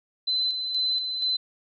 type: tone with tremolo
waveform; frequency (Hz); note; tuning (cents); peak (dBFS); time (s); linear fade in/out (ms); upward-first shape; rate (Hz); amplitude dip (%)
sine; 4042; B7; +39; -22; 0.27-1.37; 10; square; 2.1; 45
effects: none